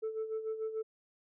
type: tone with tremolo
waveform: sine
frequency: 440 Hz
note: A4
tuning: in tune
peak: -30 dBFS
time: 0.02-0.83 s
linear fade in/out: 20 ms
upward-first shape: sine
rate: 6.8 Hz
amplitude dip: 70%
effects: tanh soft clip ceiling -31 dBFS